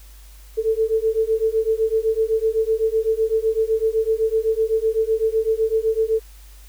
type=beating tone pair; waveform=sine; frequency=439.7 / 447.6 Hz; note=A4 / A4; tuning=-1 / +30 cents; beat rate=7.9 Hz; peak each=-20 / -20 dBFS; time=0.57-6.2 s; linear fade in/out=20 ms; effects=added 50 Hz sine -41 dBFS peak until 6.68 s + white hiss -51 dBFS RMS until 6.68 s